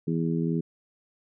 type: harmonic tone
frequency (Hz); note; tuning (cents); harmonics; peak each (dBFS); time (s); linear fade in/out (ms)
82.5; E2; +2; 2 / 3 / 4 / 5; -26 / -30 / -32 / -34; 0.07-0.61; 10
effects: none